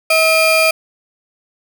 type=tone pair together; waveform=35% pulse; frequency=642 / 2410 Hz; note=E5 / D7; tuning=-46 / +44 cents; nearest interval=octave + major seventh; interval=2290 cents; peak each=-11 dBFS; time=0.1-0.71 s; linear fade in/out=5 ms; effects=none